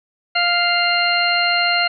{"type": "harmonic tone", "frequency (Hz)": 698.5, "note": "F5", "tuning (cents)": 0, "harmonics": [1, 2, 3, 4, 6], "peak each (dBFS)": [-21, -21, -21, -21, -21], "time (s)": [0.35, 1.88], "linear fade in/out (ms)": 10, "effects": []}